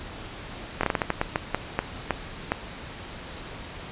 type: slowing click train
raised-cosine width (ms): 0.5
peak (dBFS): -7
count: 13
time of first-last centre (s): 0.81-2.52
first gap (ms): 23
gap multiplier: 1.3
effects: pink hiss -39 dBFS RMS until 3.91 s + resampled to 8000 Hz